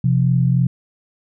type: tone pair together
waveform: sine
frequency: 129.23 / 172.5 Hz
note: C3 / F3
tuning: -21 / -21 cents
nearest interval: perfect fourth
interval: 500 cents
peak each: -14 / -18 dBFS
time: 0.04-0.67 s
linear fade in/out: 5 ms
effects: none